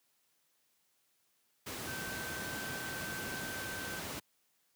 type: tone in noise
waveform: sine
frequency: 1546 Hz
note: G6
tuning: 24 cents flat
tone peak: -42 dBFS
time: 1.87-4 s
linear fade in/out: 10 ms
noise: pink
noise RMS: -41 dBFS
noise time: 1.66-4.2 s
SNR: -4 dB
effects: white hiss -75 dBFS RMS until 4.75 s + high-pass 100 Hz 12 dB/octave